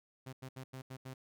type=tone bursts at uneven times; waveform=sawtooth; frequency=130.81 Hz; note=C3; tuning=in tune; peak=-40 dBFS; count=6; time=0.26-0.33 / 0.42-0.49 / 0.56-0.64 / 0.73-0.82 / 0.9-0.97 / 1.05-1.14 s; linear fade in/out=10 ms; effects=none